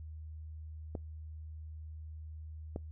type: clicks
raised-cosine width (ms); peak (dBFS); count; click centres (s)
2; -25; 2; 0.952 / 2.761
effects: noise-tail reverb RT60 0.2 s tail -25 dB re dry + added 78 Hz sine -43 dBFS peak until 2.91 s